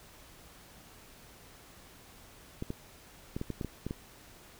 clicks, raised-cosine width 3 ms, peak -22 dBFS, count 9, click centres 2.624 / 2.704 / 3.365 / 3.414 / 3.503 / 3.612 / 3.647 / 3.866 / 3.909 s, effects pink hiss -55 dBFS RMS until 4.59 s

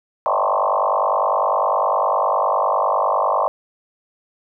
sine tone with frequency modulation, 840 Hz, G#5, 19 cents sharp, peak -15 dBFS, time 0.26-3.48 s, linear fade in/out 0 ms, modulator 49.9 Hz, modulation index 5.8, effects none

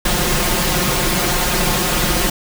pink noise with comb filter, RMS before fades -17 dBFS, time 0.05-2.3 s, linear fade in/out 5 ms, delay 5.6 ms, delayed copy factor +0.8, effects none

